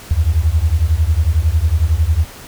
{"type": "beating tone pair", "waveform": "sine", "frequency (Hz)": [74.1, 85.1], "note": ["D2", "F2"], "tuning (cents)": [16, -44], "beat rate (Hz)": 11, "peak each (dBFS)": -14, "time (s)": [0.11, 2.25], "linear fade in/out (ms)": 0, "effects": ["pink hiss -36 dBFS RMS until 2.47 s"]}